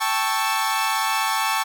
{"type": "chord", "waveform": "sawtooth", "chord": "A dominant seventh", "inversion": "third", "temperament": "equal", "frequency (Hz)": [784, 880, 1108.7, 1318.5], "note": ["G5", "A5", "C#6", "E6"], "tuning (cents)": [0, 0, 0, 0], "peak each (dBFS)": [-25, -20, -21, -25], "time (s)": [0, 1.64], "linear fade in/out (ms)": 20, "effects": []}